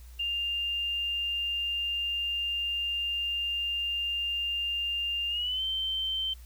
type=tone with pitch glide; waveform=sine; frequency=2800 to 3107 Hz; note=F7 to G7; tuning=+4 to -16 cents; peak=-28 dBFS; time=0.19-6.34 s; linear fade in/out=10 ms; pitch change=+180 cents; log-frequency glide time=5.29-5.63 s; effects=added 60 Hz sine -45 dBFS peak until 6.45 s + white hiss -59 dBFS RMS until 6.45 s